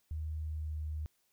sine tone with pitch glide, 77.78 to 76.71 Hz, D#2 to D#2, 0 to -24 cents, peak -35 dBFS, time 0.11-1.06 s, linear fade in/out 0 ms, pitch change -24 cents, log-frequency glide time 0.41-0.82 s, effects white hiss -75 dBFS RMS until 1.32 s

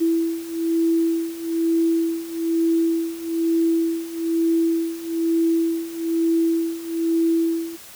sine beating tone pair, 330 / 331.1 Hz, E4 / E4, +2 / +8 cents, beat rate 1.1 Hz, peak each -23 / -20 dBFS, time 0-7.77 s, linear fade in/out 20 ms, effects white hiss -42 dBFS RMS until 7.95 s

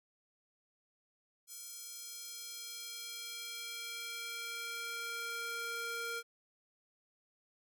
square tone with high-pass filter sweep, 465.4 Hz, A#4, 3 cents flat, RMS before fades -43 dBFS, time 1.47-6.23 s, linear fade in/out 50 ms, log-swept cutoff 7000 to 940 Hz, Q 1.1, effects none

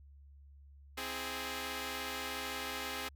5% pulse chord, C augmented, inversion none, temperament equal with one note detuned, 261.6 / 324.5 / 415.3 Hz, C4 / E4 / G#4, 0 / -27 / 0 cents, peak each -30 / -36 / -30 dBFS, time 0.97-3.09 s, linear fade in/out 10 ms, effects added 70 Hz sine -54 dBFS peak until 3.15 s

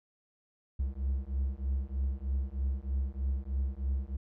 triangle beating tone pair, 65.41 / 68.61 Hz, C2 / C#2, 0 / -17 cents, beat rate 3.2 Hz, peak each -31 dBFS, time 0.79-4.17 s, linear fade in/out 10 ms, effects none

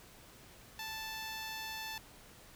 10% pulse tone, 880 Hz, A5, in tune, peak -32 dBFS, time 0.79-1.98 s, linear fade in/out 2 ms, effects pink hiss -57 dBFS RMS until 2.55 s

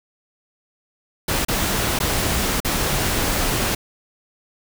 pink noise with dropouts, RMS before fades -21 dBFS, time 1.28-3.75 s, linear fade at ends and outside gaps 5 ms, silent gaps 1.45-1.483 / 1.99-2.001 / 2.603-2.647 s, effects none

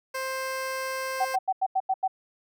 15% pulse tone, 525 Hz, C5, 6 cents sharp, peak -23 dBFS, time 0.14-1.36 s, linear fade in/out 10 ms
sine tone bursts, 761 Hz, F#5, 48 cents sharp, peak -21 dBFS, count 7, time 1.2-2.079 s, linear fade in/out 10 ms, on 51 ms, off 87 ms
effects none

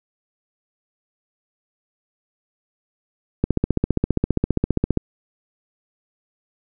click train, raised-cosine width 3 ms, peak -4 dBFS, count 24, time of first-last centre 3.44-4.973 s, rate 15 Hz, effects none

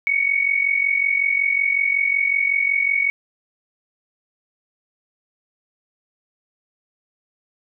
sine tone with amplitude modulation, 2230 Hz, C#7, 10 cents sharp, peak -13 dBFS, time 0.07-3.1 s, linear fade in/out 0 ms, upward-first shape sine, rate 45.4 Hz, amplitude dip 75%, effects none

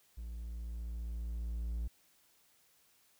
triangle tone with level ramp, 57.4 Hz, A#1, 26 cents flat, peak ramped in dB -39 to -32 dBFS, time 0.17-1.88 s, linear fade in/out 10 ms, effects white hiss -69 dBFS RMS until 3.19 s

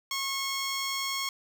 10% pulse tone, 1090 Hz, C#6, 29 cents flat, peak -21 dBFS, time 0.11-1.29 s, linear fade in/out 2 ms, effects none

